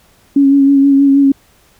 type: tone with vibrato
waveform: sine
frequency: 277.2 Hz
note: C#4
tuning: in tune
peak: -5 dBFS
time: 0.36-1.32 s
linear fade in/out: 5 ms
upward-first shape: sine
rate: 6.3 Hz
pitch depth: 25 cents each way
effects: pink hiss -50 dBFS RMS until 1.79 s